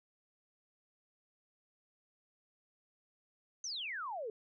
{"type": "exponential sweep", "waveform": "sine", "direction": "down", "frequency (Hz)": [6390, 412.9], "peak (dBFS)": -38, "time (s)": [3.64, 4.3], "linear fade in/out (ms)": 2, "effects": []}